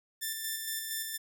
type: tone with tremolo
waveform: 5% pulse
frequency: 1775 Hz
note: A6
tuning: 15 cents sharp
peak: -22 dBFS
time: 0.21-1.18 s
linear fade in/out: 20 ms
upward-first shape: square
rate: 4.3 Hz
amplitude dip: 35%
effects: none